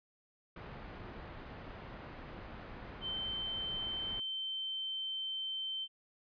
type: low-pass noise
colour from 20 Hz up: pink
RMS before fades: -48 dBFS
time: 0.56-4.2 s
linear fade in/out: 2 ms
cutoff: 2100 Hz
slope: 12 dB/octave
type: tone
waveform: sine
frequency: 3100 Hz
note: G7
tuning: 20 cents flat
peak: -36 dBFS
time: 3.01-5.88 s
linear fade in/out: 50 ms
effects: resampled to 11025 Hz